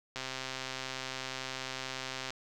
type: click train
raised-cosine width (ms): 0.2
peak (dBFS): -20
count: 282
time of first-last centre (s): 0.16-2.305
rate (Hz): 131
effects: none